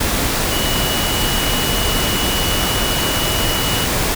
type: tone in noise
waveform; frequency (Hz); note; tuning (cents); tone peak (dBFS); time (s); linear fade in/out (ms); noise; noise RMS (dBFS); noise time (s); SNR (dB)
sine; 2932; F#7; -16; -23; 0.51-3.86; 10; pink; -18; 0-4.15; -8
effects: none